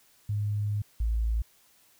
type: tone pair in turn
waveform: sine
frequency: 103.83 / 55.77 Hz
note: G#2 / A1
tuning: 0 / +24 cents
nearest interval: major seventh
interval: 1076 cents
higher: first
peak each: -26 / -24 dBFS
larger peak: second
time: 0.29-0.82 / 1-1.42 s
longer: first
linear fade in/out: 5 ms
effects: white hiss -62 dBFS RMS until 1.99 s

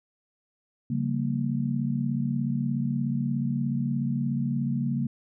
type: tone cluster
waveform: sine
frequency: 138.5 / 175.4 / 195.3 / 232.1 Hz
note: C#3 / F3 / G3 / A#3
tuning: -1 / +8 / -6 / -7 cents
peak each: -28 / -36 / -33 / -28 dBFS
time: 0.9-5.07 s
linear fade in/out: 5 ms
effects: none

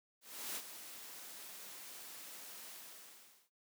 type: noise with ADSR envelope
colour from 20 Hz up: white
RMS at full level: -41 dBFS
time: 0.21-3.5 s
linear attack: 350 ms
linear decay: 53 ms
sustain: -10 dB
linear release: 810 ms
effects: noise-tail reverb RT60 0.2 s tail -21 dB re dry + high-pass 200 Hz 12 dB/octave

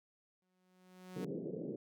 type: tone with exponential growth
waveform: sawtooth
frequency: 183.7 Hz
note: F#3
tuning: 12 cents flat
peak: -39 dBFS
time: 0.42-1.25 s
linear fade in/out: 2 ms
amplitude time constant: 180 ms
type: band-pass noise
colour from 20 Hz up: white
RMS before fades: -42 dBFS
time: 1.16-1.76 s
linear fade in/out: 5 ms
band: 140 to 490 Hz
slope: 48 dB/octave
effects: none

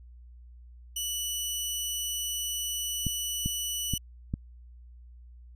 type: tone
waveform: 15% pulse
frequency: 2960 Hz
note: F#7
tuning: in tune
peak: -23 dBFS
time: 0.96-3.98 s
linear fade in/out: 5 ms
type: clicks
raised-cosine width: 5 ms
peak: -17 dBFS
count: 4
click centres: 3.067 / 3.46 / 3.937 / 4.339 s
effects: added 60 Hz sine -47 dBFS peak until 5.55 s

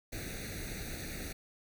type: noise with comb filter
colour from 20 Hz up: pink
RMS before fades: -41 dBFS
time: 0.12-1.33 s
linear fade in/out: 10 ms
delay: 0.48 ms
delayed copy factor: +0.95
effects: none

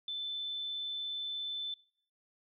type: tone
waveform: sine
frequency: 3523 Hz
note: A7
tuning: 1 cent sharp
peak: -35 dBFS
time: 0.08-1.74 s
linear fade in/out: 2 ms
effects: noise-tail reverb RT60 0.6 s tail -22 dB re dry

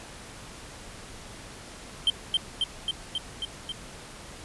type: tone with echo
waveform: triangle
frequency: 3136 Hz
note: G7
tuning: in tune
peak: -17 dBFS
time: 2.07-2.1 s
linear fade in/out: 2 ms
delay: 270 ms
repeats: 6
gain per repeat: -2 dB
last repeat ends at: 3.72 s
effects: pink hiss -44 dBFS RMS until 4.44 s + resampled to 24000 Hz

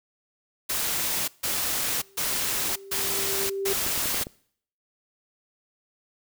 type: noise bursts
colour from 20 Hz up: white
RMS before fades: -27 dBFS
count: 5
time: 0.69-4.24 s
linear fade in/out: 10 ms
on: 590 ms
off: 150 ms
type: tone with exponential growth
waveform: sine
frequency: 392 Hz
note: G4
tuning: in tune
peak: -24 dBFS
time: 1.7-3.73 s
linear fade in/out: 0 ms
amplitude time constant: 440 ms
type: clicks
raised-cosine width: 2 ms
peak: -23 dBFS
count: 6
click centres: 3.865 / 3.977 / 4.058 / 4.145 / 4.213 / 4.269 s
effects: noise-tail reverb RT60 0.6 s tail -24 dB re dry

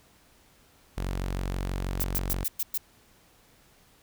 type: tone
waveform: sawtooth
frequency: 46.25 Hz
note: F#1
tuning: in tune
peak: -25 dBFS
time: 0.97-2.44 s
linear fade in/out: 10 ms
type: noise bursts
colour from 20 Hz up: violet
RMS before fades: -28 dBFS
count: 6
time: 2-2.778 s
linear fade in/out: 5 ms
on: 38 ms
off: 110 ms
effects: pink hiss -60 dBFS RMS until 4.02 s

